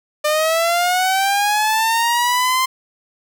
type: linear sweep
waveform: sawtooth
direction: up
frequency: 597 to 1046.5 Hz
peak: -11 dBFS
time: 0.24-2.66 s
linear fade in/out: 10 ms
effects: none